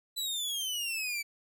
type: exponential sweep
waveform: sawtooth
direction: down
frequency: 4000 to 2291 Hz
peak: -29 dBFS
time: 0.16-1.23 s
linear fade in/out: 20 ms
effects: none